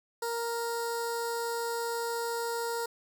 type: tone with notch filter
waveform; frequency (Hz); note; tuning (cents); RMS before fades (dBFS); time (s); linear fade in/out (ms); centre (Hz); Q
15% pulse; 466.5; A#4; +1; -33; 0.22-2.86; 5; 2300; 0.73
effects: none